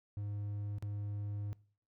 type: tone with dropouts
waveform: triangle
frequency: 102.7 Hz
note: G#2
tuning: 19 cents flat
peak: -35 dBFS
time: 0.17-1.53 s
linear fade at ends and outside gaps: 0 ms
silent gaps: 0.784-0.825 s
effects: noise-tail reverb RT60 0.5 s tail -23 dB re dry